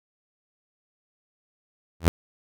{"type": "tone with exponential growth", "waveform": "sawtooth", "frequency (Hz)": 82.41, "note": "E2", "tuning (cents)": 0, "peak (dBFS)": -7, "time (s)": [2, 2.08], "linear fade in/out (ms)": 0, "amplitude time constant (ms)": 16, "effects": []}